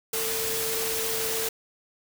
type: tone in noise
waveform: sine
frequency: 448 Hz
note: A4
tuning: 31 cents sharp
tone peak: -32 dBFS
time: 0.13-1.49 s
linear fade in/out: 5 ms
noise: white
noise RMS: -29 dBFS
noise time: 0.13-1.49 s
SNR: -6 dB
effects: none